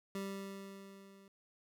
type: tone with level ramp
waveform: 25% pulse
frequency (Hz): 196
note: G3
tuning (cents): 0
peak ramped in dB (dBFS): -34 to -55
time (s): 0.15-1.28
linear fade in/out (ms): 2
effects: none